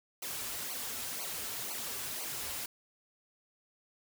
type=noise with flanger; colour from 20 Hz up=white; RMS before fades=-39 dBFS; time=0.22-2.66 s; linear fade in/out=5 ms; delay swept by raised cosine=0.56 to 6.46 ms; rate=2 Hz; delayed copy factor=-1; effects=none